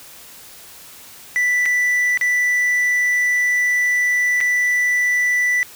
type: tone with dropouts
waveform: triangle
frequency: 1975.5 Hz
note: B6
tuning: in tune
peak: -13 dBFS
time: 1.36-5.63 s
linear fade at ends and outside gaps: 0 ms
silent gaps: 1.656-1.66 / 2.174-2.212 / 4.405-4.411 s
effects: white hiss -41 dBFS RMS until 5.75 s